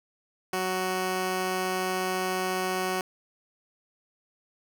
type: tone pair together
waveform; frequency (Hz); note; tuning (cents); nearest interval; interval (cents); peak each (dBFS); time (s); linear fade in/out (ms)
10% pulse; 185.65 / 371.3; F#3 / F#4; +6 / +6; octave; 1200; -23; 0.53-3.01; 2
effects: none